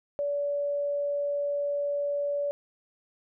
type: tone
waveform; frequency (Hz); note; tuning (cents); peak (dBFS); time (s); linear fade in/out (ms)
sine; 574; D5; -40; -26; 0.19-2.51; 0
effects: none